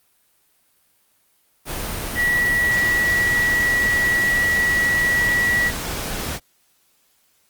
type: tone in noise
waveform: sine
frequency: 1937 Hz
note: B6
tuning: 34 cents flat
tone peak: -16 dBFS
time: 2.15-5.72 s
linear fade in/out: 50 ms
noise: pink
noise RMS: -27 dBFS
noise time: 1.65-6.4 s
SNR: +8 dB
effects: white hiss -62 dBFS RMS until 7.49 s + Opus 32 kbps